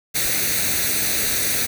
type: noise with comb filter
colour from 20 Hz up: white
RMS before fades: -21 dBFS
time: 0.14-1.67 s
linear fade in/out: 20 ms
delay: 0.48 ms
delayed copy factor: +0.65
effects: none